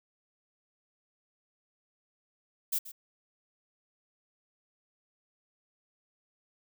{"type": "noise with echo", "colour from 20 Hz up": "violet", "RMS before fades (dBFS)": -30, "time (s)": [2.72, 2.79], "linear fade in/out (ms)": 10, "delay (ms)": 130, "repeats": 1, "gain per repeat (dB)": -15, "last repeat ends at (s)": 2.92, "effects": []}